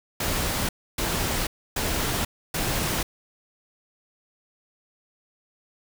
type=noise bursts; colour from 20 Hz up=pink; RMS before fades=-26 dBFS; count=4; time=0.2-3.03 s; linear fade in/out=5 ms; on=490 ms; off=290 ms; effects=none